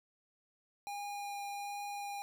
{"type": "tone with vibrato", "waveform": "square", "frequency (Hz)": 811, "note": "G#5", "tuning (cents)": -41, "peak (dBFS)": -40, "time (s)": [0.87, 2.22], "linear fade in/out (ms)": 0, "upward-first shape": "triangle", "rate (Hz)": 1.3, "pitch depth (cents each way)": 10, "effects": []}